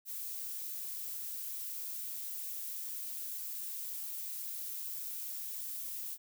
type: noise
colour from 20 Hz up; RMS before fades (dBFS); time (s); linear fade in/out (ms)
violet; -41; 0.05-6.18; 50
effects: none